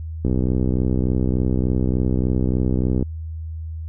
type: click train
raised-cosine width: 3 ms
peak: -8 dBFS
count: 177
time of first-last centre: 0.25-3.026 s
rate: 63.4 Hz
effects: added 80 Hz sine -27 dBFS peak until 3.88 s